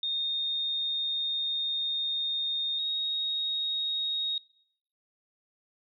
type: tone pair in turn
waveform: sine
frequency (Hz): 3677 / 3752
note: A#7 / A#7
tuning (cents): -24 / +11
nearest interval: unison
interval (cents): 35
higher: second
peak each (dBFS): -28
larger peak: neither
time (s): 0.03-2.79 / 2.79-4.38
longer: first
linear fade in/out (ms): 2
effects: noise-tail reverb RT60 0.7 s tail -22 dB re dry